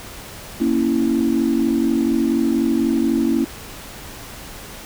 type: chord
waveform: sine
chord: A# diminished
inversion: none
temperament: equal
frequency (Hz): 233.1 / 277.2 / 329.6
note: A#3 / C#4 / E4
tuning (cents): 0 / 0 / 0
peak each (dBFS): -19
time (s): 0.6-3.45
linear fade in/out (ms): 10
effects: tanh soft clip ceiling -7 dBFS + pink hiss -36 dBFS RMS until 4.85 s